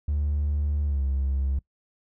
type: tone with pitch glide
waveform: triangle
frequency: 73.42 to 67.72 Hz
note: D2 to C#2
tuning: 0 to -40 cents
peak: -20 dBFS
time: 0.08-1.59 s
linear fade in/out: 5 ms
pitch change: -140 cents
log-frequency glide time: 0.85-1.03 s
effects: noise-tail reverb RT60 0.1 s tail -23 dB re dry + tanh soft clip ceiling -17 dBFS